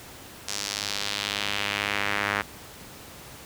sawtooth tone with band-pass filter sweep, 101.9 Hz, G#2, 32 cents flat, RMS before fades -29 dBFS, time 0.48-2.42 s, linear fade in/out 5 ms, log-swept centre 6000 to 1700 Hz, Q 1.6, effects pink hiss -44 dBFS RMS until 3.45 s + high-pass 60 Hz 12 dB/octave

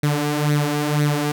sawtooth tone with flanger, 147.8 Hz, D3, 11 cents sharp, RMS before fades -20 dBFS, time 0.03-1.32 s, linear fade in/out 5 ms, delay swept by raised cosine 0.49 to 4.29 ms, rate 2 Hz, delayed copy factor +0.65, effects none

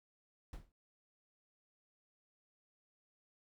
brown noise with exponential decay, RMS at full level -41 dBFS, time 0.53-0.72 s, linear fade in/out 2 ms, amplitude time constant 41 ms, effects none

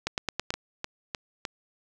two click trains, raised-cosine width 0.2 ms, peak -14 / -10 dBFS, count 4 / 5, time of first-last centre 0.54-1.452 / 0.07-0.505 s, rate 3.29 / 9.2 Hz, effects none

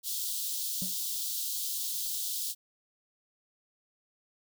white high-pass noise, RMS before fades -34 dBFS, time 0.03-2.55 s, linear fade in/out 50 ms, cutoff 3300 Hz, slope 48 dB/octave
triangle tone with exponential decay, 185.6 Hz, F#3, 6 cents sharp, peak -30 dBFS, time 0.82-0.98 s, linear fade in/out 0 ms, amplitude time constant 33 ms
effects none

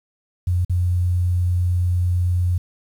sine tone with dropouts, 89.1 Hz, F2, 35 cents sharp, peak -16 dBFS, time 0.47-2.58 s, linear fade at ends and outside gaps 5 ms, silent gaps 0.649-0.696 s, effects 8-bit

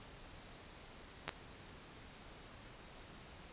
clicks, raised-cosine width 0.3 ms, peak -22 dBFS, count 2, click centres 1.28 / 1.292 s, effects pink hiss -55 dBFS RMS until 3.52 s + resampled to 8000 Hz

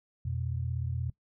sine tone pair together, 86.7 / 123.4 Hz, F2 / B2, -12 / -1 cents, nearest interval tritone, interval 611 cents, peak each -33 / -33 dBFS, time 0.25-1.1 s, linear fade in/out 5 ms, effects noise-tail reverb RT60 0.1 s tail -20 dB re dry

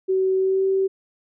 sine tone with pitch glide, 378.5 to 384.7 Hz, F#4 to G4, +39 to -33 cents, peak -17 dBFS, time 0.08-0.88 s, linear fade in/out 20 ms, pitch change +28 cents, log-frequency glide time 0.36-0.65 s, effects none

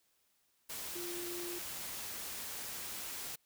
sine tone in noise, 349.2 Hz, F4, in tune, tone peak -42 dBFS, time 0.95-1.59 s, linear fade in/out 10 ms, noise white, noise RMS -43 dBFS, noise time 0.69-3.36 s, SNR -2 dB, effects white hiss -75 dBFS RMS until 3.45 s

